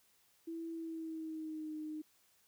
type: tone with pitch glide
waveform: sine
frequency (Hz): 330 to 307.9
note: E4 to D#4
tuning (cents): +2 to -18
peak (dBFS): -40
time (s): 0.47-2.02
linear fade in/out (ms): 10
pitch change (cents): -120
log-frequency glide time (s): 0.71-1.75
effects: white hiss -71 dBFS RMS until 2.47 s